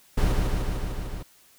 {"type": "noise with echo", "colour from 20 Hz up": "brown", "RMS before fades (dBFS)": -21, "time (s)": [0.17, 0.33], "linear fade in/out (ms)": 10, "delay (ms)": 150, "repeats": 6, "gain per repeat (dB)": -2, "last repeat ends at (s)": 1.23, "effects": ["white hiss -57 dBFS RMS until 1.58 s"]}